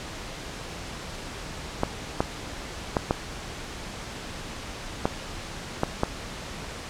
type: clicks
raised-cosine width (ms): 1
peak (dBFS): -7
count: 7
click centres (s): 1.834 / 2.205 / 2.968 / 3.109 / 5.055 / 5.834 / 6.034
effects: pink hiss -37 dBFS RMS until 6.89 s + low-pass 7000 Hz 12 dB/octave